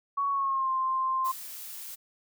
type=tone with pitch glide; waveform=sine; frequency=1118 to 1049.2 Hz; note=C#6 to C6; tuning=+14 to +4 cents; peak=-25 dBFS; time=0.17-1.32 s; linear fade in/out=10 ms; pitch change=-110 cents; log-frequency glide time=0.3-0.71 s
type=noise; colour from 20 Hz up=blue; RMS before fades=-41 dBFS; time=1.24-1.96 s; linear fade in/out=20 ms
effects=none